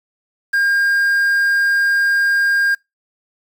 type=tone with quantisation; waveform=triangle; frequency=1610 Hz; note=G6; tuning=46 cents sharp; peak=-11 dBFS; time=0.53-2.75 s; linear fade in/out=10 ms; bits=6; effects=noise-tail reverb RT60 0.2 s tail -25 dB re dry